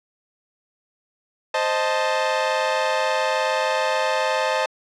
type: chord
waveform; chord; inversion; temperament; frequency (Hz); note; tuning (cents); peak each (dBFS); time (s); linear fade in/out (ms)
sawtooth; A diminished; first; equal; 523.3 / 622.3 / 880; C5 / Eb5 / A5; 0 / 0 / 0; -20 / -20 / -20; 1.54-4.66; 5
effects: low-pass 5000 Hz 12 dB/octave